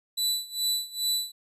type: tone with tremolo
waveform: sawtooth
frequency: 3972 Hz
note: B7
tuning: 9 cents sharp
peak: -20 dBFS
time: 0.17-1.32 s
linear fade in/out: 10 ms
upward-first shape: sine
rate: 2.4 Hz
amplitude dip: 90%
effects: resampled to 32000 Hz